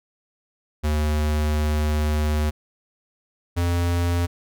square tone pair in turn, 75.7 / 86.77 Hz, D#2 / F2, -47 / -11 cents, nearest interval major second, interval 236 cents, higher second, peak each -20 dBFS, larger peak neither, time 0.83-2.51 / 3.56-4.27 s, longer first, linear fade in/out 20 ms, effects none

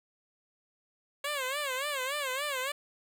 10% pulse tone with vibrato, 550 Hz, C#5, 14 cents flat, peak -23 dBFS, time 1.24-2.72 s, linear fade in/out 5 ms, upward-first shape sine, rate 3.5 Hz, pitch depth 140 cents each way, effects none

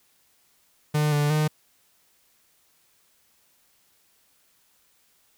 45% pulse tone with pitch steps, 150.1 / 146.8 / 152.9 Hz, D3 / D3 / D#3, +38 / 0 / -30 cents, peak -20 dBFS, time 0.94-1.48 s, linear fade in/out 10 ms, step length 180 ms, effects white hiss -64 dBFS RMS until 5.37 s

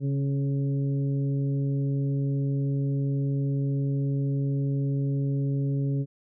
harmonic tone with a mistuned harmonic, 138.59 Hz, C#3, in tune, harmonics 1 / 2 / 3 / 4, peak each -24 / -32 / -38 / -46 dBFS, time 0-6.06 s, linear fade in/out 50 ms, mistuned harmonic 3, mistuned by +15 cents, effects none

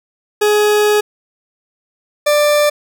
40% pulse tone pair in turn, 419.2 / 591.2 Hz, G#4 / D5, +16 / +11 cents, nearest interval tritone, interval 595 cents, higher second, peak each -9 dBFS, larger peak neither, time 0.41-1.01 / 2.26-2.7 s, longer first, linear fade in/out 10 ms, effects none

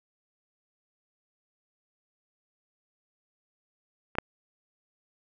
clicks, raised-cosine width 0.5 ms, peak -24 / -6 dBFS, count 2, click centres 4.153 / 4.185 s, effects none

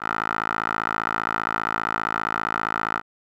10% pulse tone with band-pass filter, 55.1 Hz, A1, 3 cents sharp, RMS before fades -26 dBFS, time 0-3.02 s, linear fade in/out 50 ms, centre 1300 Hz, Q 3.7, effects none

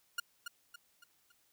sawtooth tone with echo, 1426 Hz, F6, 36 cents sharp, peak -29 dBFS, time 0.18-0.2 s, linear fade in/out 5 ms, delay 280 ms, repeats 4, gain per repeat -7 dB, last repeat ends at 1.32 s, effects white hiss -72 dBFS RMS until 1.52 s

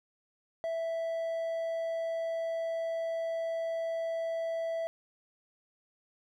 triangle tone, 659.3 Hz, E5, in tune, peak -29 dBFS, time 0.64-4.87 s, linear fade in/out 0 ms, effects none

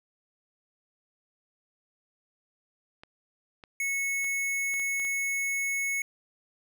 clicks, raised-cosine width 0.3 ms, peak -30 dBFS, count 7, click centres 3.035 / 3.638 / 4.244 / 4.74 / 4.797 / 4.998 / 5.05 s
square tone, 2200 Hz, C#7, 14 cents flat, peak -28 dBFS, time 3.8-6.02 s, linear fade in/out 2 ms
effects none

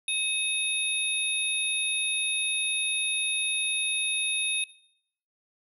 sine tone cluster, 2566 / 3685 / 10510 Hz, E7 / A#7 / E9, -47 / -21 / -6 cents, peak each -30 dBFS, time 0.08-4.64 s, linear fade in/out 2 ms, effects noise-tail reverb RT60 0.7 s tail -20 dB re dry

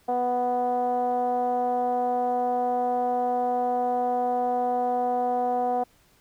10% pulse tone with low-pass filter, 246.9 Hz, B3, in tune, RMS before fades -25 dBFS, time 0.08-5.84 s, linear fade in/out 10 ms, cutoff 670 Hz, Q 9.7, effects pink hiss -61 dBFS RMS until 6.2 s

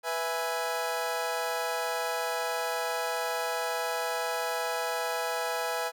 25% pulse chord, E major, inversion second, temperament equal, 493.9 / 659.3 / 830.6 Hz, B4 / E5 / G#5, 0 / 0 / 0 cents, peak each -30 dBFS, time 0.03-5.92 s, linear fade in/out 50 ms, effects none

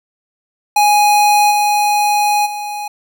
square tone with level steps, 830.6 Hz, G#5, in tune, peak -9 / -12 / -22 dBFS, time 0.76-2.88 s, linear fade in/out 5 ms, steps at 1.5 / 2.45 s, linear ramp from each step 20 ms, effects none

